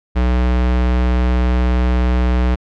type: tone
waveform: square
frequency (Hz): 61.74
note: B1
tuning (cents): 0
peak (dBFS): -13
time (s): 0.15-2.56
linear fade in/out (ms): 20
effects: low-pass 3000 Hz 12 dB/octave